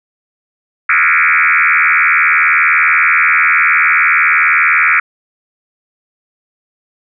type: tone with frequency modulation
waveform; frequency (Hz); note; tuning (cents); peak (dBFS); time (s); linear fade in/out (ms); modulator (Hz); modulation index
sine; 1834; A#6; -29; -7; 0.89-5; 5; 80.5; 6.9
effects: none